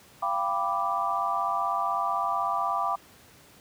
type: chord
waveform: sine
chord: G dominant seventh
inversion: third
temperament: equal with one note detuned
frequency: 688 / 784 / 987.8 / 1174.7 Hz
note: F5 / G5 / B5 / D6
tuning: -26 / 0 / 0 / 0 cents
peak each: -32 / -31 / -31 / -28 dBFS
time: 0.22-2.96 s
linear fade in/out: 10 ms
effects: pink hiss -54 dBFS RMS until 3.6 s + high-pass 80 Hz 12 dB/octave